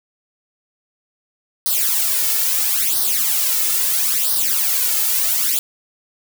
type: noise with flanger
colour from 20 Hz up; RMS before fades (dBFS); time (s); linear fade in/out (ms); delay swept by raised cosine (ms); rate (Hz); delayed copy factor
blue; -18; 1.66-5.59; 0; 0.2 to 2.3; 0.75; +0.85
effects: none